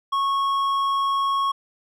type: tone with hard clipping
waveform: sine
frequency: 1100 Hz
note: C#6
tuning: 14 cents flat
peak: -21 dBFS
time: 0.12-1.52 s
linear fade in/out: 10 ms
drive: 6 dB
effects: none